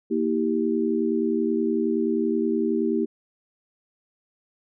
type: chord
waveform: sine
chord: E diminished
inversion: second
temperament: equal with one note detuned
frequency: 233.1 / 321.4 / 392 Hz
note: Bb3 / E4 / G4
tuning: 0 / -44 / 0 cents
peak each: -25 dBFS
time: 0.1-3.06 s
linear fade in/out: 20 ms
effects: none